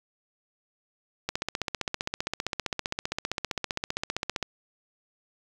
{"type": "click train", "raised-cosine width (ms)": 0.2, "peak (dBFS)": -11, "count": 49, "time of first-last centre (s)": [1.29, 4.427], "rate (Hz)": 15.3, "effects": ["7-bit"]}